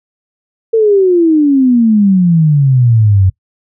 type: exponential sweep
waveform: sine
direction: down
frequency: 457.9 to 91.6 Hz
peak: -5 dBFS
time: 0.73-3.3 s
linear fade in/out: 10 ms
effects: noise-tail reverb RT60 0.1 s tail -22 dB re dry